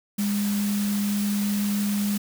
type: tone in noise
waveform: sine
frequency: 204.3 Hz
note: G#3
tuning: 28 cents flat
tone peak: -22 dBFS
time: 0.18-2.18 s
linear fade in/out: 10 ms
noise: white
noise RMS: -34 dBFS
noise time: 0.18-2.18 s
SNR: +9 dB
effects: none